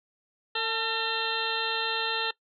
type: harmonic tone with a mistuned harmonic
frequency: 452 Hz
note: A4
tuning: 47 cents sharp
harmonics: 1 / 2 / 3 / 4 / 6 / 7 / 8 / 9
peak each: -35 / -35 / -35 / -35 / -35 / -35 / -35 / -35 dBFS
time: 0.55-2.31 s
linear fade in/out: 5 ms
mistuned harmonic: 2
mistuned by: -39 cents
effects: noise-tail reverb RT60 0.1 s tail -20 dB re dry